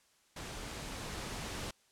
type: noise with level ramp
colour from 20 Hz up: pink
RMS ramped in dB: -44 to -40 dBFS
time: 0.36-1.71 s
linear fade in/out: 5 ms
effects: white hiss -69 dBFS RMS until 1.91 s + low-pass 9000 Hz 12 dB/octave